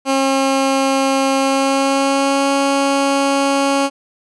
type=tone with pitch glide; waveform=15% pulse; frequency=270 to 276.6 Hz; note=C#4 to C#4; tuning=-45 to -4 cents; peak=-7 dBFS; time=0.05-3.9 s; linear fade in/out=50 ms; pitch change=+41 cents; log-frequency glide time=1.38-2.52 s; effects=resampled to 24000 Hz